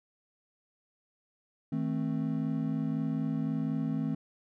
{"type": "chord", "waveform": "triangle", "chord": "A diminished", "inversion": "second", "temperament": "just", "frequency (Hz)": [158.4, 220, 264], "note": ["Eb3", "A3", "C4"], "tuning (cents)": [31, 0, 16], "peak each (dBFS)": [-31, -32, -31], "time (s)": [1.72, 4.15], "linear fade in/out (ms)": 5, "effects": []}